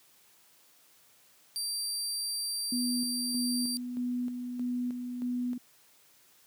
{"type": "tone", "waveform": "25% pulse", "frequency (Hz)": 4699, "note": "D8", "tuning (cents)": 0, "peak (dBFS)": -27, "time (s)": [1.56, 3.77], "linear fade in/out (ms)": 0}
{"type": "tone with tremolo", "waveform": "sine", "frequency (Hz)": 246.5, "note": "B3", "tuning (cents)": -3, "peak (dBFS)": -29, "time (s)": [2.72, 5.58], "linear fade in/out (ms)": 5, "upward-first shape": "square", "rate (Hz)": 1.6, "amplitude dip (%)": 45}
{"effects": ["white hiss -62 dBFS RMS until 6.46 s", "high-pass 100 Hz 12 dB/octave"]}